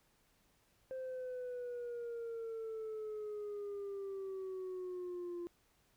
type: exponential sweep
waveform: sine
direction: down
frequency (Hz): 523.3 to 345.5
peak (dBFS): -38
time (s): 0.91-5.47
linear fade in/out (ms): 0
effects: tanh soft clip ceiling -39 dBFS + pink hiss -73 dBFS RMS until 5.96 s